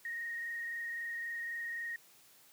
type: tone with frequency modulation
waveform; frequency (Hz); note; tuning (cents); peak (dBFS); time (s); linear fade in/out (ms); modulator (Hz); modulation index
sine; 1864.7; A#6; 0; -37; 0.05-1.96; 2; 23.8; 0.88
effects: white hiss -62 dBFS RMS until 2.52 s + high-pass 100 Hz 12 dB/octave